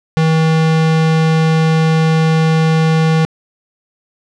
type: tone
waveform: square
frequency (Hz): 160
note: D#3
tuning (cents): +49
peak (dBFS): -10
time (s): 0.17-3.25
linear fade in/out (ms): 0
effects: low-pass 5000 Hz 12 dB/octave